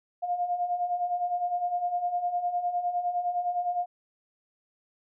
sine beating tone pair, 701 / 710.8 Hz, F5 / F5, +6 / +30 cents, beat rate 9.8 Hz, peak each -33 / -27 dBFS, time 0.22-3.86 s, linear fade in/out 20 ms, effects none

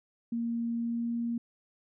sine tone with pitch glide, 233.1 to 234.6 Hz, A#3 to A#3, 0 to +11 cents, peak -29 dBFS, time 0.32-1.38 s, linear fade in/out 5 ms, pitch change +11 cents, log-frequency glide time 0.75-1.14 s, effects none

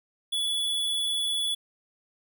square tone, 3417 Hz, G#7, 49 cents sharp, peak -26 dBFS, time 0.32-1.55 s, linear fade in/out 10 ms, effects none

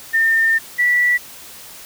sine tone pair in turn, 1809 / 1955.6 Hz, A6 / B6, +48 / -18 cents, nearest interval minor second, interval 134 cents, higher second, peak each -12 dBFS, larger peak neither, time 0.13-0.59 / 0.78-1.18 s, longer first, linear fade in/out 20 ms, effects white hiss -38 dBFS RMS until 1.85 s

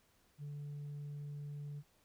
sine tone, 145.4 Hz, D3, 17 cents flat, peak -40 dBFS, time 0.38-1.83 s, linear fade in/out 50 ms, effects tanh soft clip ceiling -41 dBFS + pink hiss -72 dBFS RMS until 2.04 s

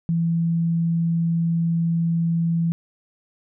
sine tone, 167 Hz, E3, 23 cents sharp, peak -18 dBFS, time 0.09-2.72 s, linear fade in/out 0 ms, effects none

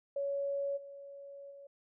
sine tone with level steps, 560 Hz, C#5, 18 cents sharp, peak -32 / -46 / -49 dBFS, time 0.16-1.67 s, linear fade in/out 5 ms, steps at 0.76 / 1.5 s, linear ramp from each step 20 ms, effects none

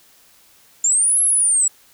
sine linear two-way sweep, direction up then down, 7040 to 11175 to 7670 Hz, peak -12 dBFS, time 0.84-1.68 s, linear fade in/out 5 ms, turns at 1.22 s, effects tanh soft clip ceiling -9 dBFS + white hiss -52 dBFS RMS until 1.93 s

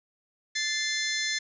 15% pulse tone pair together, 1750 / 2081 Hz, A6 / C7, -10 / -10 cents, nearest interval minor third, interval 300 cents, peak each -23 dBFS, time 0.55-1.39 s, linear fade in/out 10 ms, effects resampled to 16000 Hz + 9-bit

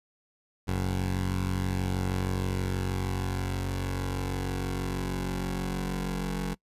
15% pulse tone pair together, 46.3 / 92.5 Hz, F#1 / F#2, +2 / 0 cents, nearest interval octave, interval 1198 cents, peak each -25 dBFS, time 0.67-6.55 s, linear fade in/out 20 ms, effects noise-tail reverb RT60 0.1 s tail -23 dB re dry + resampled to 32000 Hz

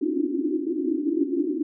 pink band-pass noise, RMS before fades -25 dBFS, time 0.01-1.63 s, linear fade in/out 5 ms, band 270 to 360 Hz, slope 96 dB/octave, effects none

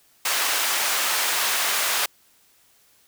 pink high-pass noise, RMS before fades -23 dBFS, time 0.25-2.06 s, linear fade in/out 5 ms, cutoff 1000 Hz, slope 12 dB/octave, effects white hiss -59 dBFS RMS until 3.07 s

